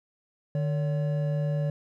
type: tone pair together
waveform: triangle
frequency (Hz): 150.44 / 568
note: D3 / C#5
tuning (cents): +42 / +42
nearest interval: octave + major seventh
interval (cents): 2300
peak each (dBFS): -23 / -32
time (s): 0.55-1.7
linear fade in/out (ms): 2
effects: none